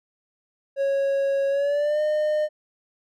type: tone with pitch glide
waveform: triangle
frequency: 551 to 607.9 Hz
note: C#5 to D#5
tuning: -11 to -40 cents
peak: -18 dBFS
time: 0.76-2.49 s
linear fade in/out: 50 ms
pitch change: +171 cents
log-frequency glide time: 1.49-2.01 s
effects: none